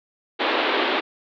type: band-pass noise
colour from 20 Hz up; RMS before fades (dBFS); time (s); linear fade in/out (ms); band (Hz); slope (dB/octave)
pink; -22; 0.39-1.01; 20; 280 to 3900; 48
effects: none